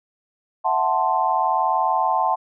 sine chord, F# half-diminished seventh, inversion third, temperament equal, 659.3 / 740 / 880 / 1046.5 Hz, E5 / F#5 / A5 / C6, 0 / 0 / 0 / 0 cents, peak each -27 / -22 / -21 / -23 dBFS, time 0.64-2.36 s, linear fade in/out 20 ms, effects none

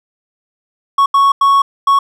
triangle tone bursts at uneven times, 1108.7 Hz, C#6, in tune, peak -5 dBFS, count 4, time 0.98-1.06 / 1.14-1.32 / 1.41-1.62 / 1.87-1.99 s, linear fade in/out 5 ms, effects none

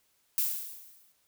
violet noise with exponential decay, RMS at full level -26 dBFS, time 0.38-1.12 s, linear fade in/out 1 ms, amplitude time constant 160 ms, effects white hiss -71 dBFS RMS until 1.27 s

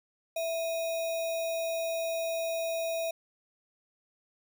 sine tone with sample-and-hold, 659.3 Hz, E5, in tune, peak -29 dBFS, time 0.36-3.11 s, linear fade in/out 5 ms, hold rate 3150 Hz, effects none

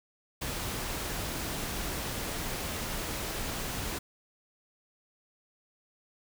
pink noise, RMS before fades -35 dBFS, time 0.41-3.99 s, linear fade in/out 10 ms, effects none

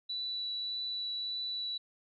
sine tone with vibrato, 3951 Hz, B7, in tune, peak -34 dBFS, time 0.09-1.78 s, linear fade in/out 10 ms, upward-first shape triangle, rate 1.7 Hz, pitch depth 8 cents each way, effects none

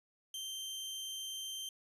sawtooth tone, 3136 Hz, G7, in tune, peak -37 dBFS, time 0.34-1.69 s, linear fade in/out 2 ms, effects resampled to 32000 Hz

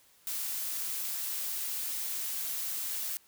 blue noise, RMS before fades -35 dBFS, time 0.27-3.17 s, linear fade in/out 0 ms, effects white hiss -63 dBFS RMS until 3.27 s

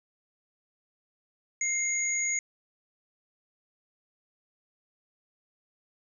sine tone pair together, 2115 / 6715 Hz, C7 / G#8, +18 / +18 cents, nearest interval octave + minor sixth, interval 2000 cents, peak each -30 / -28 dBFS, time 1.61-2.39 s, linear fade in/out 2 ms, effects none

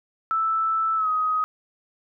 sine tone with pitch glide, 1318.5 to 1258.2 Hz, E6 to D#6, 0 to +19 cents, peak -20 dBFS, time 0.31-1.44 s, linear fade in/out 0 ms, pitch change -81 cents, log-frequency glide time 0.96-1.09 s, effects none

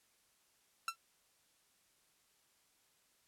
sawtooth tone with exponential decay, 1347 Hz, E6, 37 cents sharp, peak -28 dBFS, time 0.88-0.96 s, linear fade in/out 2 ms, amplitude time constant 16 ms, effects white hiss -73 dBFS RMS until 3.27 s + low-pass 12000 Hz 12 dB/octave

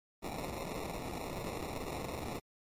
blue noise with sample-and-hold, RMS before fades -40 dBFS, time 0.22-2.4 s, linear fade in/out 20 ms, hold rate 1575 Hz, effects MP3 64 kbps

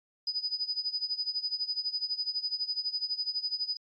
sine tone with tremolo, 4978 Hz, D#8, in tune, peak -27 dBFS, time 0.27-3.77 s, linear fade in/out 2 ms, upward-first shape sine, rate 12 Hz, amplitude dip 85%, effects Opus 48 kbps

